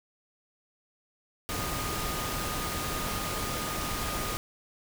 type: tone in noise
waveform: sine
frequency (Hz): 1231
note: D#6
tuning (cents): -19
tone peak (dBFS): -38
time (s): 1.49-4.37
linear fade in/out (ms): 0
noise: pink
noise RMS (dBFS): -33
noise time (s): 1.49-4.37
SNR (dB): -8
effects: none